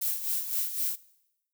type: noise with tremolo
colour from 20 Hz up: violet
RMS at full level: -28 dBFS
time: 0.01-0.96 s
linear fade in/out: 10 ms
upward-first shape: sine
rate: 3.9 Hz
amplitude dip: 65%
effects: noise-tail reverb RT60 0.9 s tail -21 dB re dry